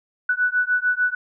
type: beating tone pair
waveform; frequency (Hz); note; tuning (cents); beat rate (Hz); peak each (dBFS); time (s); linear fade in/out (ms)
sine; 1480 / 1486.7; F#6 / F#6; 0 / +8; 6.7; -21; 0.29-1.15; 5
effects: none